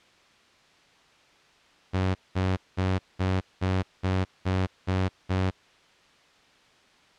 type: tone bursts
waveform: sawtooth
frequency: 93.6 Hz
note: F#2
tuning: 20 cents sharp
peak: -19 dBFS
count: 9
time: 1.93-5.51 s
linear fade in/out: 20 ms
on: 220 ms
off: 200 ms
effects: white hiss -58 dBFS RMS until 7.18 s + low-pass 4000 Hz 12 dB/octave